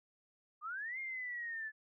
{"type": "linear two-way sweep", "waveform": "sine", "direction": "up then down", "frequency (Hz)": [1170, 2138, 1725], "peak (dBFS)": -39, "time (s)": [0.61, 1.72], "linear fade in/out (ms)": 50, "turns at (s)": 0.99, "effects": []}